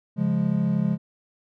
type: chord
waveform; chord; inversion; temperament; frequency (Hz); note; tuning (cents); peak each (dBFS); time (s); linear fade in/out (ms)
triangle; Db major; none; equal; 138.59 / 174.61 / 207.7; Db3 / F3 / Ab3; 0 / 0 / 0; -25 / -22 / -22; 0.16-0.98; 50
effects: none